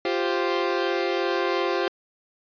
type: chord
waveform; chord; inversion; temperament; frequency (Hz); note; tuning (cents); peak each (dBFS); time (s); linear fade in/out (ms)
sawtooth; F suspended second; none; equal; 349.2 / 392 / 523.3; F4 / G4 / C5; 0 / 0 / 0; -22 / -23 / -24; 0.05-1.88; 2
effects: resampled to 11025 Hz